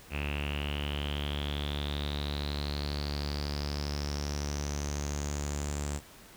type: tone with low-pass filter sweep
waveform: sawtooth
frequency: 72.6 Hz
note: D2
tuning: 19 cents flat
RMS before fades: -34 dBFS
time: 0.1-6.01 s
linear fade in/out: 50 ms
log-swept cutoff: 2600 to 7700 Hz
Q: 9.3
effects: pink hiss -53 dBFS RMS until 6.36 s